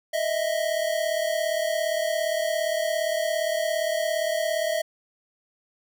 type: tone pair together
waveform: square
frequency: 621.9 / 659.3 Hz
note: D#5 / E5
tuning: -1 / 0 cents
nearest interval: minor second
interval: 101 cents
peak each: -27 dBFS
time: 0.13-4.82 s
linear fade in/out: 10 ms
effects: none